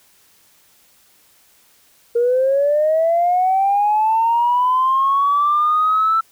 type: linear sweep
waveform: sine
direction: up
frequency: 466.4 to 1332 Hz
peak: -12 dBFS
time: 2.15-6.21 s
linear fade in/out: 10 ms
effects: tanh soft clip ceiling -8 dBFS + white hiss -54 dBFS RMS until 6.31 s